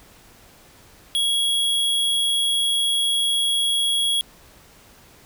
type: tone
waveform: square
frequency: 3322 Hz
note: G#7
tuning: in tune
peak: -19 dBFS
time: 1.15-4.21 s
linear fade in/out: 0 ms
effects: pink hiss -50 dBFS RMS until 5.25 s